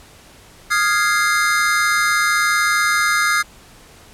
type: chord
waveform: square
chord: F minor seventh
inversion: third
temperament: equal with one note detuned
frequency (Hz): 1235.9 / 1396.9 / 1661.2 / 2093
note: Eb6 / F6 / Ab6 / C7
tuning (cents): -12 / 0 / 0 / 0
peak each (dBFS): -21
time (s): 0.7-3.43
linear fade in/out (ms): 20
effects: pink hiss -45 dBFS RMS until 4.13 s + low-pass 12000 Hz 12 dB/octave